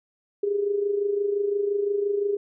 sine tone with amplitude modulation, 405.9 Hz, G#4, 40 cents flat, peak -19 dBFS, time 0.43-2.37 s, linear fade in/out 5 ms, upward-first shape sine, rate 25.8 Hz, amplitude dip 60%, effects none

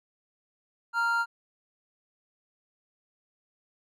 triangle tone pair together, 932.3 / 1392 Hz, A#5 / F6, 0 / -6 cents, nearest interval perfect fifth, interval 694 cents, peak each -28 / -23 dBFS, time 0.93-1.26 s, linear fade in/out 50 ms, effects none

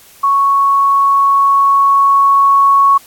sine tone with level ramp, 1108.7 Hz, C#6, in tune, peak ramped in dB -8 to -5 dBFS, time 0.23-2.98 s, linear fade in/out 10 ms, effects white hiss -42 dBFS RMS until 3.06 s + AAC 64 kbps

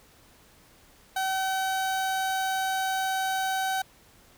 30% pulse tone, 763 Hz, G5, 47 cents flat, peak -23 dBFS, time 1.16-3.82 s, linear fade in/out 5 ms, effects pink hiss -57 dBFS RMS until 4.37 s

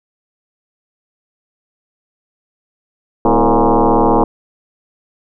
sine tone with frequency modulation, 250 Hz, B3, 21 cents sharp, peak -8 dBFS, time 3.25-4.24 s, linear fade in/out 2 ms, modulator 115 Hz, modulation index 6.7, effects none

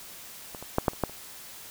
clicks, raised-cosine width 1 ms, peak -25 / -26 / -8 / -7 / -29 / -10 / -30 dBFS, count 7, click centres 0.548 / 0.626 / 0.784 / 0.882 / 0.934 / 1.037 / 1.096 s, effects white hiss -45 dBFS RMS until 1.7 s

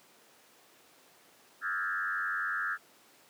sine tone with frequency modulation, 1515 Hz, F#6, 40 cents sharp, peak -30 dBFS, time 1.61-2.78 s, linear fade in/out 50 ms, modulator 91.4 Hz, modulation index 2.5, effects pink hiss -60 dBFS RMS until 3.29 s + high-pass 300 Hz 12 dB/octave

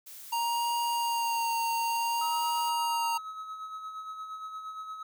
blue noise, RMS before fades -46 dBFS, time 0.06-2.7 s, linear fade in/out 10 ms
square tone with vibrato, 932.3 Hz, A#5, in tune, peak -28 dBFS, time 0.32-3.18 s, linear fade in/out 10 ms, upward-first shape sine, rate 0.56 Hz, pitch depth 19 cents each way
triangle tone with tremolo, 1282 Hz, E6, 49 cents flat, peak -34 dBFS, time 2.21-5.03 s, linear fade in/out 5 ms, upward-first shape sine, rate 8.6 Hz, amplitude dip 45%
effects none

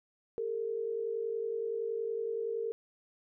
sine tone pair together, 406 / 456.7 Hz, G#4 / A#4, -39 / -36 cents, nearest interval major second, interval 203 cents, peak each -38 / -33 dBFS, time 0.38-2.72 s, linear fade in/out 0 ms, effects none

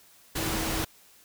sine tone in noise, 321.7 Hz, E4, 42 cents flat, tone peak -34 dBFS, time 0.36-0.83 s, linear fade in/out 10 ms, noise pink, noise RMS -30 dBFS, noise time 0.35-0.85 s, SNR -7 dB, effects white hiss -57 dBFS RMS until 1.24 s

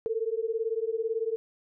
sine beating tone pair, 440.9 / 458.9 Hz, A4 / A#4, +4 / -27 cents, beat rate 18 Hz, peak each -30 dBFS, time 0.06-1.36 s, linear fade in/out 0 ms, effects none

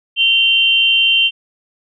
sine tone pair together, 2760 / 3122 Hz, F7 / G7, -21 / -8 cents, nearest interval major second, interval 213 cents, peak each -13 / -12 dBFS, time 0.16-1.31 s, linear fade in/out 50 ms, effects none

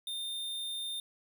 square tone, 3626 Hz, A#7, 49 cents flat, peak -36 dBFS, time 0.07-1 s, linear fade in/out 2 ms, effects none

